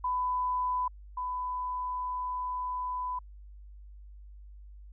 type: tone pair in turn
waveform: sine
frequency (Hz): 1000 / 1000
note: B5 / B5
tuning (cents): +21 / +21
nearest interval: unison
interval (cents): 0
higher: neither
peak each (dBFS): -27 / -31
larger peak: first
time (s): 0.04-0.88 / 1.17-3.19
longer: second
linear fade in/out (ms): 5
effects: added 50 Hz sine -46 dBFS peak until 4.92 s